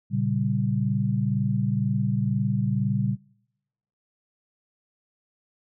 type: chord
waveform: sine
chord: G diminished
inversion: first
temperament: equal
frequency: 116.54 / 138.59 / 196 Hz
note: Bb2 / Db3 / G3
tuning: 0 / 0 / 0 cents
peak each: -26 dBFS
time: 0.1-3.17 s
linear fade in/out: 50 ms
effects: noise-tail reverb RT60 0.9 s tail -26 dB re dry